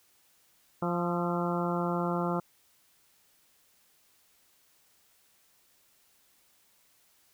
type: harmonic tone with a mistuned harmonic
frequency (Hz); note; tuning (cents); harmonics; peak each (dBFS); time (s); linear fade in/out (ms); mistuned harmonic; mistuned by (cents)
174.3; F3; -3; 1 / 2 / 3 / 4 / 5 / 6 / 7 / 8; -31 / -34 / -36 / -37 / -38 / -39 / -39 / -40; 0.82-2.4; 5; 8; -45
effects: white hiss -66 dBFS RMS until 7.33 s